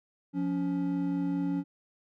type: tone pair together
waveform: triangle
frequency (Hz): 176.4 / 281.2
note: F3 / C#4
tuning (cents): +18 / +25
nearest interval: minor sixth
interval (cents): 807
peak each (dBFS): -30 / -27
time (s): 0.33-1.64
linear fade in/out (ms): 50
effects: none